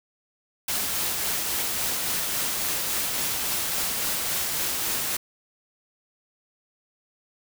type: noise with tremolo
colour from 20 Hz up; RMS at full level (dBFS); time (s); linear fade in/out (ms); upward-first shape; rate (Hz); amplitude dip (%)
white; -26; 0.68-5.17; 5; triangle; 3.6; 25
effects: none